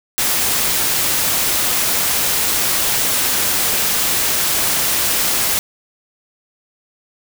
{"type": "noise", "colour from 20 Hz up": "white", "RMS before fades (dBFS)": -17, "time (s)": [0.18, 5.59], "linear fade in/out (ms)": 0, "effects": []}